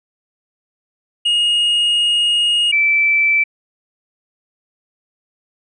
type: tone pair in turn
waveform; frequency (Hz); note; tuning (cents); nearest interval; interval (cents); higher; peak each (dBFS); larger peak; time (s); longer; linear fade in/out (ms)
triangle / sine; 2865 / 2324; F7 / D7; +44 / -19; major third; 363; first; -11; neither; 1.25-2.72 / 2.72-3.44; first; 10
effects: resampled to 22050 Hz